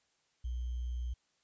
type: tone with sample-and-hold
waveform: sine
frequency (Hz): 60.7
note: B1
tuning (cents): -29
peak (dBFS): -34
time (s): 0.44-1.14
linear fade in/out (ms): 10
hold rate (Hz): 3150
effects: white hiss -75 dBFS RMS until 1.43 s + resampled to 16000 Hz